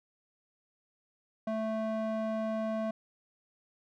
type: tone with band-pass filter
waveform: square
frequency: 220 Hz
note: A3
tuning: in tune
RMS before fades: -33 dBFS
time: 1.47-2.91 s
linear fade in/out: 5 ms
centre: 550 Hz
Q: 1.7
effects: none